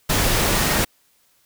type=tone in noise; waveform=sine; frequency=1864.7 Hz; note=A#6; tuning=in tune; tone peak=-30 dBFS; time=0.53-0.79 s; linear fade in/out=10 ms; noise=pink; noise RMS=-19 dBFS; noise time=0.09-0.85 s; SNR=-14 dB; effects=white hiss -61 dBFS RMS until 1.45 s